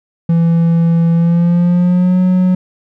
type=tone with pitch glide; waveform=triangle; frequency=167.2 to 183.39 Hz; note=E3 to F#3; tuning=+25 to -15 cents; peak=-6 dBFS; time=0.29-2.55 s; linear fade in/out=5 ms; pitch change=+160 cents; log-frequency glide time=1.13-2.2 s; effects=none